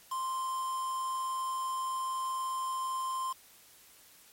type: tone with quantisation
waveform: triangle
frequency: 1046.5 Hz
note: C6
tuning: in tune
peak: -30 dBFS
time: 0.11-3.33 s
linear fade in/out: 10 ms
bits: 7
effects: white hiss -58 dBFS RMS until 4.32 s + MP3 64 kbps